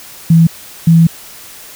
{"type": "tone pair in turn", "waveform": "sine", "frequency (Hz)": [164.81, 165.43], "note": ["E3", "E3"], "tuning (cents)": [0, 6], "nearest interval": "unison", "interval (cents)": 6, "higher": "second", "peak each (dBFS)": -3, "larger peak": "neither", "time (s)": [[0.3, 0.47], [0.87, 1.07]], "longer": "second", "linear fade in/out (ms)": 5, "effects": ["white hiss -34 dBFS RMS until 1.75 s"]}